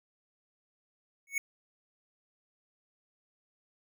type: tone with exponential growth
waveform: square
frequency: 2217 Hz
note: C#7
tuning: in tune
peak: -25 dBFS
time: 1.27-1.38 s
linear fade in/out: 2 ms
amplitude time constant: 22 ms
effects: none